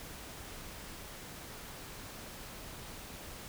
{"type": "silence", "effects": ["pink hiss -47 dBFS RMS until 3.48 s"]}